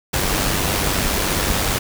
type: noise with amplitude modulation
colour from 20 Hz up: pink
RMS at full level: -18 dBFS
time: 0.13-1.79 s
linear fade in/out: 10 ms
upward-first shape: sine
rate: 97.1 Hz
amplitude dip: 40%
effects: none